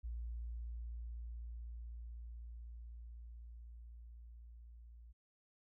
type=tone with level ramp; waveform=sine; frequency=58 Hz; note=A#1; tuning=8 cents flat; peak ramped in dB=-40 to -54 dBFS; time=0.03-5.13 s; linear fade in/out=20 ms; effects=none